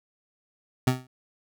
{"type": "tone with exponential decay", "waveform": "25% pulse", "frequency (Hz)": 128, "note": "C3", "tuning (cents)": -38, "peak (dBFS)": -13, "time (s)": [0.87, 1.07], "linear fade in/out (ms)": 5, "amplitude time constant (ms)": 42, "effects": []}